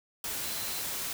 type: tone in noise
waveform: sine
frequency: 4062 Hz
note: B7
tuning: 48 cents sharp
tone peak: -43 dBFS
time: 0.43-0.82 s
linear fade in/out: 2 ms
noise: white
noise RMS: -35 dBFS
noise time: 0.24-1.13 s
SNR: -11 dB
effects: none